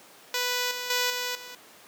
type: tone with level steps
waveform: 5% pulse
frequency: 493.9 Hz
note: B4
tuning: in tune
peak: -14 / -20 / -12 / -17 / -29 dBFS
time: 0.34-1.55 s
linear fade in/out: 2 ms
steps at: 0.71 / 0.9 / 1.1 / 1.35 s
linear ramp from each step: 2 ms
effects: pink hiss -51 dBFS RMS until 1.87 s + high-pass 300 Hz 12 dB/octave